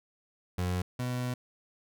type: tone pair in turn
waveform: 30% pulse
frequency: 90.2 / 124.54 Hz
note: F#2 / B2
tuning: -44 / +15 cents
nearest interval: tritone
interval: 559 cents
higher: second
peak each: -26 / -28 dBFS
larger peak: first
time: 0.58-0.82 / 0.99-1.34 s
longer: second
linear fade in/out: 5 ms
effects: none